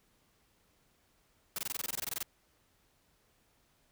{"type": "noise bursts", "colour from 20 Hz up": "white", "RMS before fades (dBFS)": -36, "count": 15, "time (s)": [1.56, 2.229], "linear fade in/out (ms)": 2, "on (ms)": 25, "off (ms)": 21, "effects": ["pink hiss -71 dBFS RMS until 3.91 s"]}